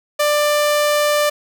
sawtooth tone, 592 Hz, D5, 14 cents sharp, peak -10 dBFS, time 0.19-1.3 s, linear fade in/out 10 ms, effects none

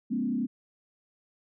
sine tone with frequency modulation, 242.3 Hz, B3, 33 cents flat, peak -26 dBFS, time 0.1-0.47 s, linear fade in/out 20 ms, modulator 31.5 Hz, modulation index 1.2, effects none

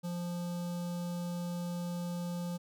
square tone with notch filter, 174.61 Hz, F3, in tune, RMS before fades -37 dBFS, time 0.03-2.58 s, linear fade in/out 20 ms, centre 2000 Hz, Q 0.85, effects none

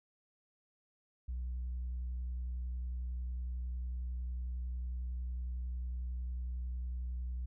sine tone with vibrato, 61.74 Hz, B1, in tune, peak -34 dBFS, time 1.28-7.46 s, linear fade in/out 10 ms, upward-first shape sine, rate 11 Hz, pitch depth 17 cents each way, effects tanh soft clip ceiling -34 dBFS

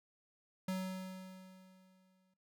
square tone with exponential decay, 187.1 Hz, F#3, 20 cents sharp, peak -35 dBFS, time 0.68-2.34 s, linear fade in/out 5 ms, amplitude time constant 360 ms, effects noise-tail reverb RT60 0.2 s tail -19 dB re dry

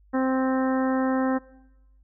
harmonic tone, 261.6 Hz, C4, in tune, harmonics 1 / 2 / 3 / 4 / 5 / 6 / 7, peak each -22 / -28 / -32 / -34 / -36 / -38 / -39 dBFS, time 0.13-1.39 s, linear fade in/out 20 ms, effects noise-tail reverb RT60 1.0 s tail -22 dB re dry + added 50 Hz sine -54 dBFS peak until 2.03 s

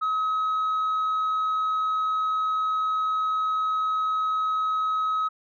sine tone, 1276 Hz, D#6, 43 cents sharp, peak -20 dBFS, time 0.01-5.29 s, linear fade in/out 20 ms, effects tanh soft clip ceiling -21 dBFS

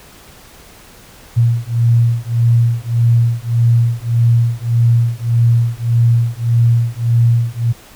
sine beating tone pair, 116.54 / 118.24 Hz, A#2 / A#2, 0 / +25 cents, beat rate 1.7 Hz, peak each -13 dBFS, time 1.36-7.73 s, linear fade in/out 20 ms, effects pink hiss -41 dBFS RMS until 7.95 s

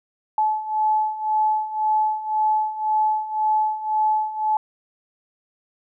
sine beating tone pair, 860 / 861.9 Hz, A5 / A5, -40 / -36 cents, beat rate 1.9 Hz, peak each -24 / -20 dBFS, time 0.38-4.57 s, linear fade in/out 2 ms, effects none

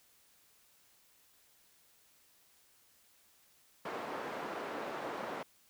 white band-pass noise, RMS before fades -41 dBFS, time 3.85-5.43 s, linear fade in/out 5 ms, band 270 to 1000 Hz, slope 12 dB/octave, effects white hiss -67 dBFS RMS until 5.69 s

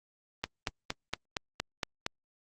click train, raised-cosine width 0.2 ms, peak -13 dBFS, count 8, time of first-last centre 0.44-2.064 s, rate 4.31 Hz, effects Opus 32 kbps

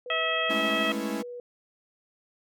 sine tone with pitch glide, 493.9 to 486.8 Hz, B4 to B4, 0 to -25 cents, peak -36 dBFS, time 0.06-1.4 s, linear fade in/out 2 ms, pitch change -25 cents, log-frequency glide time 0.63-1.18 s
harmonic tone, 647 Hz, E5, 32 cents flat, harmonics 1 / 2 / 3 / 4 / 5, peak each -31 / -31 / -31 / -31 / -31 dBFS, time 0.1-0.92 s, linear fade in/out 2 ms
45% pulse chord, A major seventh, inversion third, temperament equal with one note detuned, 207.7 / 220 / 276.4 / 329.6 Hz, G#3 / A3 / C#4 / E4, 0 / 0 / -5 / 0 cents, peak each -35 dBFS, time 0.49-1.23 s, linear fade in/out 20 ms
effects none

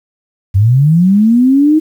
sine linear sweep, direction up, 91.3 to 318 Hz, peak -5 dBFS, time 0.54-1.8 s, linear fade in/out 20 ms, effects 7-bit

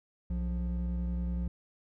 triangle tone pair together, 62.32 / 176.5 Hz, B1 / F3, +16 / +19 cents, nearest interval octave + tritone, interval 1803 cents, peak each -28 / -32 dBFS, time 0.3-1.48 s, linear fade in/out 5 ms, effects tanh soft clip ceiling -25 dBFS

